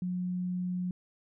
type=tone; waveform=sine; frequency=180.6 Hz; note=F#3; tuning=42 cents flat; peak=-30 dBFS; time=0.02-0.91 s; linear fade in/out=2 ms; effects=none